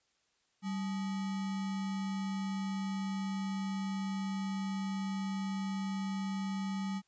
sine tone with sample-and-hold, 194 Hz, G3, 18 cents flat, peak -33 dBFS, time 0.62-7.02 s, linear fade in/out 50 ms, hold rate 1050 Hz, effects white hiss -75 dBFS RMS until 7.07 s + resampled to 16000 Hz

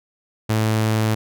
sawtooth tone, 109.5 Hz, A2, 8 cents flat, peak -13 dBFS, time 0.49-1.15 s, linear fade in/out 10 ms, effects none

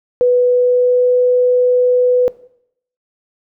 sine tone with pitch glide, 493.9 to 497 Hz, B4 to B4, 0 to +11 cents, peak -8 dBFS, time 0.21-2.28 s, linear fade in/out 0 ms, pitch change +11 cents, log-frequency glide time 0.47-1.14 s, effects noise-tail reverb RT60 0.7 s tail -19 dB re dry

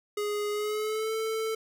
square tone with pitch glide, 415.3 to 442.5 Hz, G#4 to A4, 0 to +10 cents, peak -29 dBFS, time 0.17-1.55 s, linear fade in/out 5 ms, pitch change +110 cents, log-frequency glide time 0.51-1.13 s, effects none

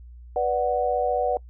sine chord, B minor, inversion none, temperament equal with one note detuned, 492.2 / 587.3 / 740 Hz, B4 / D5 / F#5, -6 / 0 / 0 cents, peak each -25 / -26 / -24 dBFS, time 0.36-1.37 s, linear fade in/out 2 ms, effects noise-tail reverb RT60 0.1 s tail -24 dB re dry + added 60 Hz sine -41 dBFS peak until 1.49 s

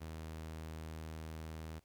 sawtooth tone, 79.5 Hz, D#2, 38 cents sharp, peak -40 dBFS, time 0-1.8 s, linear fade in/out 20 ms, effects pink hiss -75 dBFS RMS until 1.84 s

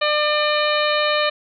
harmonic tone with a mistuned harmonic, 599 Hz, D5, 34 cents sharp, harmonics 1 / 2 / 3 / 4 / 5 / 6 / 7, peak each -20 / -23 / -25 / -26 / -27 / -28 / -28 dBFS, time 0.01-1.3 s, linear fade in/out 10 ms, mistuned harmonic 6, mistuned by +61 cents, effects none

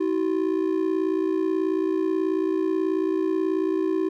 triangle ring-modulated tone, 349.2 Hz, F4, in tune, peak -16 dBFS, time 0-4.09 s, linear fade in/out 10 ms, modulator 29.2 Hz, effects none

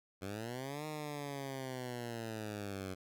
10% pulse linear two-way sweep, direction up then down, 92.3 to 154.7 to 92.3 Hz, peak -32 dBFS, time 0.21-2.95 s, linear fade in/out 20 ms, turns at 0.86 s, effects none

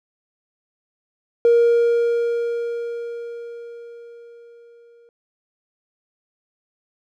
triangle tone with exponential decay, 470 Hz, A#4, 14 cents sharp, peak -7 dBFS, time 1.45-5.09 s, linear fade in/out 1 ms, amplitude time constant 790 ms, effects tanh soft clip ceiling -7 dBFS

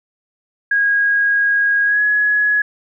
sine tone with pitch glide, 1641 to 1683.2 Hz, G#6 to G#6, -21 to +23 cents, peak -12 dBFS, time 0.71-2.62 s, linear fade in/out 5 ms, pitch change +44 cents, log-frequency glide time 1.84-2.02 s, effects none

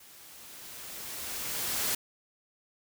white noise with level ramp, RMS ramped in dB -54 to -29 dBFS, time 0-1.95 s, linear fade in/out 5 ms, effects none

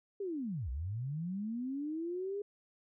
sine linear two-way sweep, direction down then up, 413.6 to 58.27 to 413.6 Hz, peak -35 dBFS, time 0.2-2.42 s, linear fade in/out 5 ms, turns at 0.7 s, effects none

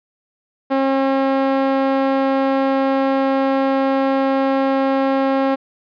sawtooth tone with band-pass filter, 269.8 Hz, C#4, 47 cents flat, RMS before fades -17 dBFS, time 0.7-5.56 s, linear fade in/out 20 ms, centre 620 Hz, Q 0.81, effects resampled to 11025 Hz

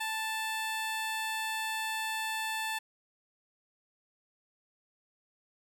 15% pulse tone, 880 Hz, A5, in tune, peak -26 dBFS, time 0-2.79 s, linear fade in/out 10 ms, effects none

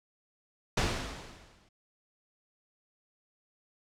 pink noise with exponential decay, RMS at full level -26 dBFS, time 0.77-1.69 s, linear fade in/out 5 ms, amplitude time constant 200 ms, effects low-pass 6000 Hz 12 dB/octave

